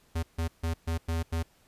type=tone bursts at uneven times; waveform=square; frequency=82.4 Hz; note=E2; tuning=in tune; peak=-28 dBFS; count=6; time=0.15-0.23 / 0.38-0.48 / 0.63-0.74 / 0.87-0.98 / 1.08-1.23 / 1.32-1.43 s; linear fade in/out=10 ms; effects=pink hiss -64 dBFS RMS until 1.67 s + resampled to 32000 Hz